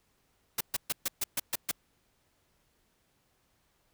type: noise bursts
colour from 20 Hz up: white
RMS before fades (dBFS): -30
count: 8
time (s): 0.58-1.714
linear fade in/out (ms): 5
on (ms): 28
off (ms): 130
effects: pink hiss -72 dBFS RMS until 3.93 s